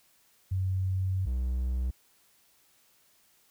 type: tone pair in turn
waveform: sine / triangle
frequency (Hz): 94.2 / 62.87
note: F#2 / B1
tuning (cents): +32 / +32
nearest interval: perfect fifth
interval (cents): 700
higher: first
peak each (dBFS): -26 / -25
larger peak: second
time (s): 0.51-1.26 / 1.26-1.91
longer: first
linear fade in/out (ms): 10
effects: white hiss -65 dBFS RMS until 3.5 s